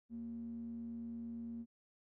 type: tone with band-pass filter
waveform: square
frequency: 77.4 Hz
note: D#2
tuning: 9 cents flat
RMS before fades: -45 dBFS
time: 0.09-1.66 s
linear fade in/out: 50 ms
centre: 230 Hz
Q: 9.2
effects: none